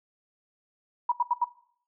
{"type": "tone bursts", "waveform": "sine", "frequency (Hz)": 963, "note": "B5", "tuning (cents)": -44, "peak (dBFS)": -20, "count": 4, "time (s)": [1.09, 1.444], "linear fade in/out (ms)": 5, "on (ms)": 30, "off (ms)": 78, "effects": ["noise-tail reverb RT60 0.6 s tail -19 dB re dry"]}